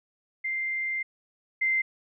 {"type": "tone pair in turn", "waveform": "sine", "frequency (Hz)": [2093, 2082], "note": ["C7", "C7"], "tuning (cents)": [0, -9], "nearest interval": "unison", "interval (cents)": 9, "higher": "first", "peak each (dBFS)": [-27, -22], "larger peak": "second", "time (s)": [[0.44, 1.03], [1.61, 1.82]], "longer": "first", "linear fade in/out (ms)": 10, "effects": []}